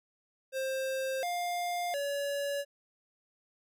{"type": "tone with pitch steps", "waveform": "square", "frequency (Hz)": [529, 704, 567], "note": ["C5", "F5", "C#5"], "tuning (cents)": [19, 14, 39], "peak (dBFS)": -32, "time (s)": [0.52, 2.65], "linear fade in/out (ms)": 50, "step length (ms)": 710, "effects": []}